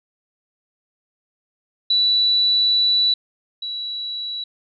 sine tone pair in turn, 3951 / 3921 Hz, B7 / B7, 0 / -13 cents, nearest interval unison, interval 13 cents, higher first, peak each -14 / -25 dBFS, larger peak first, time 1.9-3.14 / 3.62-4.44 s, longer first, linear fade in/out 5 ms, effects none

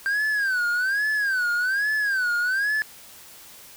triangle tone with vibrato, 1568 Hz, G6, in tune, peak -19 dBFS, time 0.06-2.82 s, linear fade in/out 0 ms, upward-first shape sine, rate 1.2 Hz, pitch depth 170 cents each way, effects white hiss -46 dBFS RMS until 3.76 s

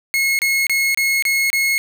40% pulse tone bursts, 2171 Hz, C#7, 37 cents flat, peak -14 dBFS, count 6, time 0.14-1.78 s, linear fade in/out 0 ms, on 250 ms, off 28 ms, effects none

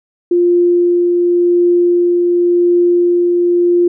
sine tone with tremolo, 350.1 Hz, F4, 4 cents sharp, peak -7 dBFS, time 0.31-3.88 s, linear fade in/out 5 ms, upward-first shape triangle, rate 0.91 Hz, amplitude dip 25%, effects none

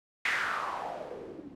blue noise with low-pass filter sweep, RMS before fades -35 dBFS, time 0.25-1.55 s, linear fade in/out 5 ms, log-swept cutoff 2100 to 250 Hz, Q 4, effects none

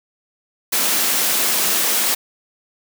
white high-pass noise, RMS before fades -18 dBFS, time 0.72-2.15 s, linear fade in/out 10 ms, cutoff 170 Hz, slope 96 dB/octave, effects none

